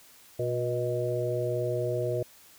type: harmonic tone with a mistuned harmonic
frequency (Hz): 121.2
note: B2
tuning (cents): -32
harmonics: 1 / 3 / 4 / 5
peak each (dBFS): -32 / -32 / -32 / -32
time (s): 0.39-2.23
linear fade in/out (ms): 5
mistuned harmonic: 5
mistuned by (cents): +41
effects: white hiss -55 dBFS RMS until 2.58 s